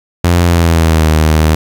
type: tone with pitch glide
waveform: sawtooth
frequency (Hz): 86.8 to 78.23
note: F2 to D#2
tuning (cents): -10 to +10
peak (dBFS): -3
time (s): 0.24-1.55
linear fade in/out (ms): 5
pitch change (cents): -180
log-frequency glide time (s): 0.44-1.08
effects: 7-bit